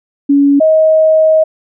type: tone pair in turn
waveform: sine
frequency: 282.1 / 631.5 Hz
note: C#4 / D#5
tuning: +30 / +26 cents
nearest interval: octave + major second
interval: 1396 cents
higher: second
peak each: -5 dBFS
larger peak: neither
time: 0.29-0.6 / 0.6-1.44 s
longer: second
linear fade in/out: 10 ms
effects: none